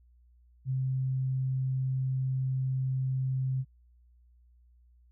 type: tone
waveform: sine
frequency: 131.1 Hz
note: C3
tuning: 4 cents sharp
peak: -27 dBFS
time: 0.65-3.65 s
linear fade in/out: 50 ms
effects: added 60 Hz sine -58 dBFS peak until 5.11 s